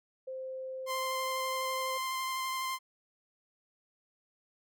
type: tone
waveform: sine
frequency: 522 Hz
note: C5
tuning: 4 cents flat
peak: -37 dBFS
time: 0.27-1.98 s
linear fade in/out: 10 ms
type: tone with vibrato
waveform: sawtooth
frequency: 1046 Hz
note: C6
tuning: 1 cent flat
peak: -29 dBFS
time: 0.86-2.79 s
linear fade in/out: 50 ms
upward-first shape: square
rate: 12 Hz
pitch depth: 10 cents each way
effects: none